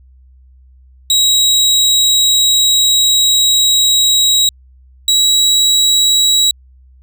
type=tone pair in turn; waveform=30% pulse; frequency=3834 / 3874 Hz; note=A#7 / B7; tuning=+48 / -34 cents; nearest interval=unison; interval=18 cents; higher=second; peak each=-6 dBFS; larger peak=neither; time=1.1-4.49 / 5.08-6.51 s; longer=first; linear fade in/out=2 ms; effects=added 64 Hz sine -41 dBFS peak until 7.02 s